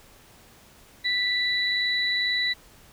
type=tone pair together; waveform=sine; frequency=1975.5 / 3951 Hz; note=B6 / B7; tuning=0 / 0 cents; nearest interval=octave; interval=1200 cents; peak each=-25 dBFS; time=1.04-2.54 s; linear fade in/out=20 ms; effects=pink hiss -53 dBFS RMS until 2.92 s